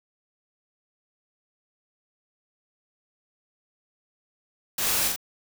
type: noise with echo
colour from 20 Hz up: white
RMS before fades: -27 dBFS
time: 4.78-5.08 s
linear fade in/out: 5 ms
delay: 41 ms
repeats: 2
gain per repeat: -2 dB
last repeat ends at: 5.162 s
effects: none